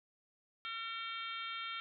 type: harmonic tone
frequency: 454.6 Hz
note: A#4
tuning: 43 cents flat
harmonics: 3 / 4 / 5 / 6 / 7 / 8 / 9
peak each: -43 / -53 / -46 / -52 / -46 / -49 / -60 dBFS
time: 0.65-1.8 s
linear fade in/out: 0 ms
effects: none